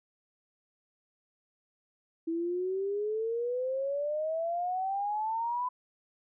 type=exponential sweep; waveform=sine; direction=up; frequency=325.2 to 1008 Hz; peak=-29 dBFS; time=2.27-5.69 s; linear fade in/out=10 ms; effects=none